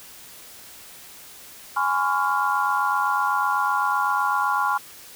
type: chord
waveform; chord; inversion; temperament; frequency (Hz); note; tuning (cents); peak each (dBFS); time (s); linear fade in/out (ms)
sine; Db major seventh; second; equal with one note detuned; 830.6 / 1020.8 / 1108.7 / 1396.9; Ab5 / C6 / Db6 / F6; 0 / -43 / 0 / 0; -25; 1.76-4.78; 10
effects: white hiss -44 dBFS RMS until 5.15 s

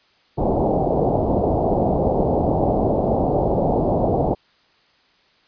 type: low-pass noise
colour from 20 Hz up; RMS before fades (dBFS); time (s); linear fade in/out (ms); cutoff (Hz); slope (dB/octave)
white; -19; 0.37-4.35; 20; 780; 48
effects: white hiss -58 dBFS RMS until 5.47 s + resampled to 11025 Hz

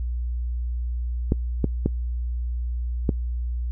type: clicks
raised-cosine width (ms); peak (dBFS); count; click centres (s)
3; -7; 4; 1.321 / 1.643 / 1.86 / 3.092
effects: noise-tail reverb RT60 0.1 s tail -23 dB re dry + added 60 Hz sine -24 dBFS peak until 3.71 s

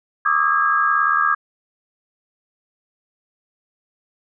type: tone cluster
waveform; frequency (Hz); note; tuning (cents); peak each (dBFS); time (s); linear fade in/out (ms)
sine; 1118 / 1195 / 1273 / 1324 / 1633; C#6 / D6 / D#6 / E6 / G#6; +14 / +30 / +39 / +7 / -30; -25 / -19 / -21 / -28 / -19; 0.25-1.35; 10
effects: none

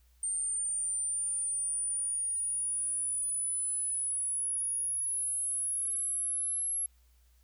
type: linear sweep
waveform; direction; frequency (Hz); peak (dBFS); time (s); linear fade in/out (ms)
sine; up; 8870 to 11120; -30; 0.23-6.86; 2
effects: added 60 Hz sine -61 dBFS peak until 7.43 s + white hiss -72 dBFS RMS until 7.43 s

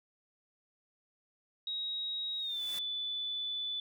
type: tone with pitch glide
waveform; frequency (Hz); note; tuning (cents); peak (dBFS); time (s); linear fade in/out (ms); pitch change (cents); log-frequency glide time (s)
sine; 3800 to 3485; A#7 to A7; +33 to -17; -34; 1.67-3.8; 2; -150; 2.39-2.62
type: noise with exponential growth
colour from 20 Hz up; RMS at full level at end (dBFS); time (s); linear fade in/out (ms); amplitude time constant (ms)
white; -43; 2.23-2.79; 5; 120
effects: none

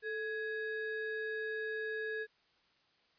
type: ring-modulated tone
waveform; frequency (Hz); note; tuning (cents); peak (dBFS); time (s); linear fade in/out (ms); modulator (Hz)
triangle; 1054; C6; +12; -31; 0.02-2.27; 50; 616
effects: white hiss -71 dBFS RMS until 3.18 s + resampled to 11025 Hz

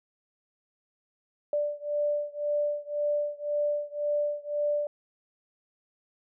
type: beating tone pair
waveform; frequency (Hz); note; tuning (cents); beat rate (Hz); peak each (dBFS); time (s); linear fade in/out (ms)
sine; 587.3 / 589.2; D5 / D5; 0 / +6; 1.9; -29 / -30; 1.53-4.87; 2
effects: none

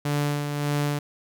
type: tone with tremolo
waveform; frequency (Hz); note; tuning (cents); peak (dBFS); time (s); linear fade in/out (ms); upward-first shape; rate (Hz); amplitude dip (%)
sawtooth; 145.7; D3; -13; -18; 0.05-0.99; 5; sine; 1.7; 45
effects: none

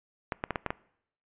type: clicks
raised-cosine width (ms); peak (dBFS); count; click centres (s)
0.5; -14; 6; 0.322 / 0.439 / 0.507 / 0.558 / 0.663 / 0.705
effects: noise-tail reverb RT60 0.7 s tail -22 dB re dry + resampled to 8000 Hz

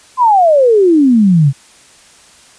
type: exponential sweep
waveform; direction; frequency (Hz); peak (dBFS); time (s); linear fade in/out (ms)
sine; down; 1049 to 130.81; -5; 0.17-1.53; 50
effects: white hiss -43 dBFS RMS until 2.58 s + resampled to 22050 Hz

